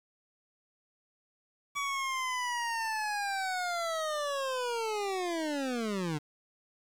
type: linear sweep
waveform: 25% pulse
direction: down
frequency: 1141 to 144.4 Hz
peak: -27 dBFS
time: 1.75-6.19 s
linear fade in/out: 20 ms
effects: low-pass 9000 Hz 12 dB/octave + 9-bit